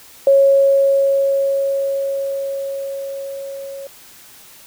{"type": "tone with level ramp", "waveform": "sine", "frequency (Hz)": 550, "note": "C#5", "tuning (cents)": -14, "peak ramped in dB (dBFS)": [-7, -28], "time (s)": [0.27, 3.87], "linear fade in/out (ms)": 2, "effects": ["white hiss -43 dBFS RMS until 4.66 s"]}